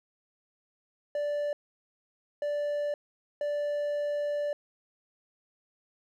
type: tone bursts at uneven times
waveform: triangle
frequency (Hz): 585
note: D5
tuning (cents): -7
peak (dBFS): -26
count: 3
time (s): 1.15-1.53 / 2.42-2.94 / 3.41-4.53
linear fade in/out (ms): 2
effects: none